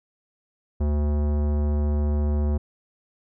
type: tone with tanh clipping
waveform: sine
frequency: 73.8 Hz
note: D2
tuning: 9 cents sharp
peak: -22 dBFS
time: 0.8-2.58 s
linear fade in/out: 10 ms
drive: 18 dB
effects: none